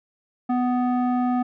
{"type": "tone with low-pass filter", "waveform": "square", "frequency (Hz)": 248.3, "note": "B3", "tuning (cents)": 9, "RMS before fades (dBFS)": -22, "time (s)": [0.49, 1.43], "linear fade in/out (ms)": 10, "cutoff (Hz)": 980, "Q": 1.9, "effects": []}